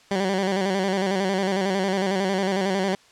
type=tone with vibrato; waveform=15% pulse; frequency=192.2 Hz; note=G3; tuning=34 cents flat; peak=-15 dBFS; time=0.11-2.95 s; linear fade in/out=2 ms; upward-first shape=square; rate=11 Hz; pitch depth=55 cents each way; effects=white hiss -54 dBFS RMS until 3.11 s + low-pass 6000 Hz 12 dB/octave